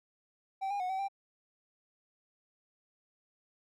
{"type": "tone with pitch steps", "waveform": "triangle", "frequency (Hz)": [774, 810, 733, 764, 787], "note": ["G5", "G#5", "F#5", "G5", "G5"], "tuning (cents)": [-22, -43, -16, -45, 7], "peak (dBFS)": -30, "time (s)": [0.61, 1.085], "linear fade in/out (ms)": 20, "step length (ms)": 95, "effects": []}